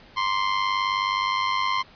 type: tone with amplitude modulation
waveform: sawtooth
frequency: 1046.5 Hz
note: C6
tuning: in tune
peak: -15 dBFS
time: 0.16-1.83 s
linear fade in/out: 20 ms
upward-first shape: sine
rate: 99.2 Hz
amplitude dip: 65%
effects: pink hiss -50 dBFS RMS until 1.95 s + resampled to 11025 Hz